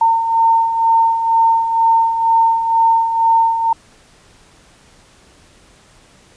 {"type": "beating tone pair", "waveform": "sine", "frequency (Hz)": [908, 910.1], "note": ["A#5", "A#5"], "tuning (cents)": [-46, -42], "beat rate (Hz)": 2.1, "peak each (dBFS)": [-19, -11], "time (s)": [0.01, 3.73], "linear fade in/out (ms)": 5, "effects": ["pink hiss -48 dBFS RMS until 6.36 s", "resampled to 22050 Hz"]}